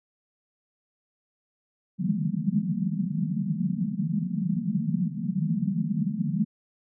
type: band-pass noise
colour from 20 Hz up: pink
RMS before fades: -27 dBFS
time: 1.98-6.45 s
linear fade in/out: 20 ms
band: 150 to 230 Hz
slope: 96 dB/octave
effects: none